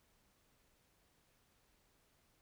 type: silence
effects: pink hiss -74 dBFS RMS until 2.41 s